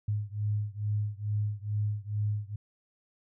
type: beating tone pair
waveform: sine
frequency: 103.7 / 106 Hz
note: G#2 / G#2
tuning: -2 / +36 cents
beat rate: 2.3 Hz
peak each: -31 / -32 dBFS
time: 0.08-2.56 s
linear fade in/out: 5 ms
effects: none